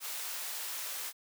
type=high-pass noise; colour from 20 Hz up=white; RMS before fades=-39 dBFS; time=0-1.13 s; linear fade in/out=50 ms; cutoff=620 Hz; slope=12 dB/octave; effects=none